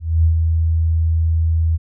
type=tone with ADSR envelope; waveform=sine; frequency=81.4 Hz; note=E2; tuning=21 cents flat; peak=-9 dBFS; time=0-1.78 s; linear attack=240 ms; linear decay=100 ms; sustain=-4 dB; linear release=29 ms; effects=none